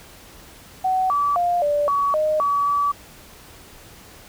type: tone with pitch steps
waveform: sine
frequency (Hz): 750 / 1152 / 703 / 585 / 1130 / 616 / 1140 / 1148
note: F#5 / D6 / F5 / D5 / C#6 / D#5 / C#6 / D6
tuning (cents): +23 / -34 / +11 / -7 / +33 / -17 / +48 / -40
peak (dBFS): -17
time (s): 0.84-2.92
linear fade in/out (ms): 10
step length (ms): 260
effects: pink hiss -45 dBFS RMS until 4.28 s